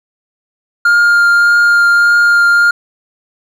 triangle tone with vibrato, 1407 Hz, F6, 12 cents sharp, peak -4 dBFS, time 0.85-2.71 s, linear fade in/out 5 ms, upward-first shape triangle, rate 1.7 Hz, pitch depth 10 cents each way, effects none

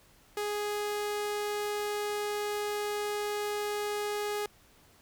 sawtooth tone, 415.3 Hz, G#4, in tune, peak -27 dBFS, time 0.37-4.46 s, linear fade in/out 2 ms, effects pink hiss -61 dBFS RMS until 5.01 s

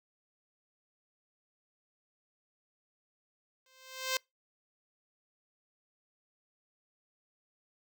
5% pulse tone with exponential growth, 521 Hz, C5, 7 cents flat, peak -16 dBFS, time 3.66-4.17 s, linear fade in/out 2 ms, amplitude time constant 110 ms, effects noise-tail reverb RT60 0.2 s tail -26 dB re dry

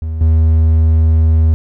triangle tone with level steps, 79.9 Hz, D#2, 47 cents sharp, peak -15 / -5 dBFS, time 0.02-1.54 s, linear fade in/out 0 ms, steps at 0.21 s, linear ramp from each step 2 ms, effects none

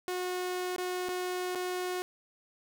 sawtooth tone with dropouts, 363.3 Hz, F#4, 32 cents flat, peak -28 dBFS, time 0.08-2.02 s, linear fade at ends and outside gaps 0 ms, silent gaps 0.762-0.782 / 1.086-1.091 / 1.549-1.556 s, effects none

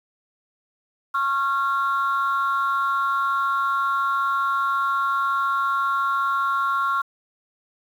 sine tone pair together, 1095 / 1380.5 Hz, C#6 / F6, -22 / -20 cents, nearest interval major third, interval 402 cents, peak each -21 dBFS, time 1.14-7.02 s, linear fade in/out 10 ms, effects tanh soft clip ceiling -15 dBFS + 8-bit

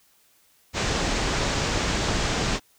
pink low-pass noise, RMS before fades -25 dBFS, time 0.73-2.6 s, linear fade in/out 50 ms, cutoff 7500 Hz, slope 48 dB/octave, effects white hiss -61 dBFS RMS until 2.78 s

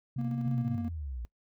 sine tone with vibrato, 130.81 Hz, C3, in tune, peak -32 dBFS, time 0.16-0.76 s, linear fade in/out 5 ms, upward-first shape square, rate 6.3 Hz, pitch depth 26 cents each way
triangle tone with tremolo, 234.5 Hz, A#3, 11 cents sharp, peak -29 dBFS, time 0.18-0.89 s, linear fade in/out 10 ms, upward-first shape square, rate 15 Hz, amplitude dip 35%
sine exponential sweep, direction down, 144.1 to 56.4 Hz, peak -35 dBFS, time 0.46-1.25 s, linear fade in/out 0 ms
effects noise-tail reverb RT60 0.1 s tail -21 dB re dry

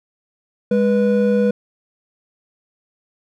triangle tone pair together, 205.6 / 489 Hz, G#3 / B4, -17 / -17 cents, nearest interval octave + minor third, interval 1500 cents, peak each -14 dBFS, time 0.71-1.51 s, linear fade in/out 5 ms, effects none

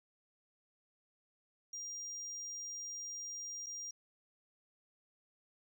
sine tone with dropouts, 5700 Hz, F8, 34 cents sharp, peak -39 dBFS, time 1.73-3.91 s, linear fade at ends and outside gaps 5 ms, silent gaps 3.662-3.666 s, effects tanh soft clip ceiling -40 dBFS + 12-bit

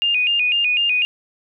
sine tone with vibrato, 2637 Hz, E7, in tune, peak -15 dBFS, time 0.02-1.05 s, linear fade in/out 0 ms, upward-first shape square, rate 4 Hz, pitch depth 110 cents each way, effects none

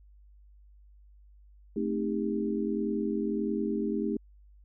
sine chord, A half-diminished seventh, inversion none, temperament equal with one note detuned, 220 / 261.6 / 311.1 / 400 Hz, A3 / C4 / Eb4 / G4, 0 / 0 / 0 / +35 cents, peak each -31 / -37 / -33 / -33 dBFS, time 1.76-4.17 s, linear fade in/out 5 ms, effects added 50 Hz sine -53 dBFS peak until 4.64 s

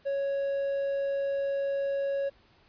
triangle tone, 554.4 Hz, C#5, in tune, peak -25 dBFS, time 0.05-2.3 s, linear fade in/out 20 ms, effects pink hiss -62 dBFS RMS until 2.68 s + resampled to 11025 Hz

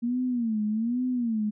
sine tone with vibrato, 231.4 Hz, A#3, 13 cents flat, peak -24 dBFS, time 0.02-1.51 s, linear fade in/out 20 ms, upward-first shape sine, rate 1.2 Hz, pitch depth 160 cents each way, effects none

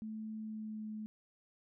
sine tone with pitch glide, 217.9 to 215.1 Hz, A3 to A3, -17 to -39 cents, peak -40 dBFS, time 0.02-1.06 s, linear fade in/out 0 ms, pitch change -22 cents, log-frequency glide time 0.35-0.9 s, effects none

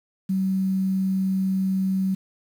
sine tone, 190.3 Hz, F#3, 49 cents sharp, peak -20 dBFS, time 0.29-2.15 s, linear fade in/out 10 ms, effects 8-bit

